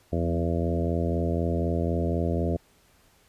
harmonic tone with a mistuned harmonic, 84 Hz, E2, 33 cents sharp, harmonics 1 / 2 / 3 / 4 / 5 / 6 / 7 / 8, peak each -27 / -30 / -32 / -33 / -34 / -35 / -35 / -36 dBFS, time 0.12-2.57 s, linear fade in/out 10 ms, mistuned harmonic 2, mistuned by +24 cents, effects pink hiss -61 dBFS RMS until 3.28 s + resampled to 32000 Hz

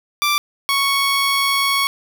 15% pulse tone pair in turn, 1174.7 / 1108.8 Hz, D6 / C#6, 0 / 0 cents, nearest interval minor second, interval 100 cents, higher first, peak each -9 dBFS, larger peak neither, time 0.22-0.38 / 0.69-1.87 s, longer second, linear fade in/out 0 ms, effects none

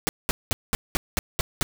pink noise bursts, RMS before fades -23 dBFS, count 8, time 0.07-1.63 s, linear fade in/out 0 ms, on 20 ms, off 200 ms, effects none

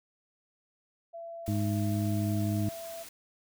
sine tone with pitch glide, 672 to 667 Hz, E5 to E5, +33 to +20 cents, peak -39 dBFS, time 1.13-3.04 s, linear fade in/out 20 ms, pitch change -13 cents, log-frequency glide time 1.96-2.17 s
white noise, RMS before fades -47 dBFS, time 1.46-3.09 s, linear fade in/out 5 ms
harmonic tone, 103.83 Hz, G#2, in tune, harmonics 1 / 2 / 3, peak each -29 / -32 / -34 dBFS, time 1.48-2.69 s, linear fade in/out 0 ms
effects none

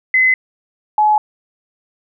sine tone pair in turn, 2037 / 849.6 Hz, C7 / G#5, -47 / +39 cents, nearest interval octave + minor third, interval 1514 cents, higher first, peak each -9 dBFS, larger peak neither, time 0.14-0.34 / 0.98-1.18 s, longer neither, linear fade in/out 2 ms, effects none

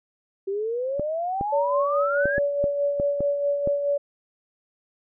sine exponential sweep, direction up, 382.3 to 1708 Hz, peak -24 dBFS, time 0.47-2.39 s, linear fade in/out 10 ms
clicks, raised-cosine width 2 ms, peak -15 dBFS, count 8, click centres 0.996 / 1.411 / 2.256 / 2.381 / 2.641 / 2.999 / 3.206 / 3.674 s
sine tone with tremolo, 571 Hz, D5, 49 cents flat, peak -19 dBFS, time 1.52-3.98 s, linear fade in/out 10 ms, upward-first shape sine, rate 4.7 Hz, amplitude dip 45%
effects none

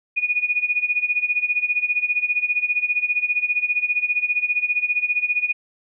sine tone with tremolo, 2460 Hz, D#7, 20 cents flat, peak -15 dBFS, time 0.16-5.53 s, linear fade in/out 20 ms, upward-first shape sine, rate 15 Hz, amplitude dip 85%, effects none

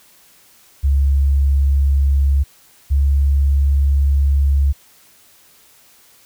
sine tone pair in turn, 69.3 / 69.78 Hz, C#2 / C#2, 0 / +12 cents, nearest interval unison, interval 12 cents, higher second, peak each -11 dBFS, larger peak neither, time 0.83-2.44 / 2.9-4.73 s, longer second, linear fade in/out 20 ms, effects white hiss -50 dBFS RMS until 6.25 s

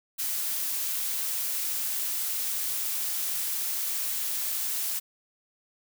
blue noise, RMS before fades -30 dBFS, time 0.18-5 s, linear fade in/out 20 ms, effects none

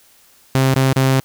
sawtooth tone with dropouts, 132.8 Hz, C3, 26 cents sharp, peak -8 dBFS, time 0.55-1.2 s, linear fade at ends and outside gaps 0 ms, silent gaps 0.741-0.76 / 0.929-0.962 s, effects white hiss -51 dBFS RMS until 1.24 s

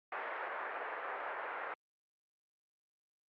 white band-pass noise, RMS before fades -41 dBFS, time 0.12-1.74 s, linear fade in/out 2 ms, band 470 to 1800 Hz, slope 24 dB/octave, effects low-pass 3000 Hz 12 dB/octave + Opus 48 kbps

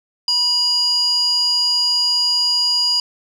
square tone with band-pass filter, 973 Hz, B5, 26 cents flat, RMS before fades -17 dBFS, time 0.28-3 s, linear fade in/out 2 ms, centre 4700 Hz, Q 9, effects none

